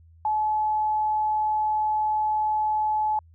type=tone; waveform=sine; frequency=857 Hz; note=A5; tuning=46 cents flat; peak=-21 dBFS; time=0.25-3.19 s; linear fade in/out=2 ms; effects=added 82 Hz sine -50 dBFS peak until 3.34 s